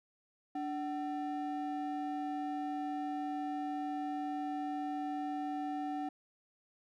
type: ring-modulated tone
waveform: triangle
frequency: 523.3 Hz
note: C5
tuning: in tune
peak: -30 dBFS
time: 0.55-6.09 s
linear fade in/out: 5 ms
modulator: 231 Hz
effects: none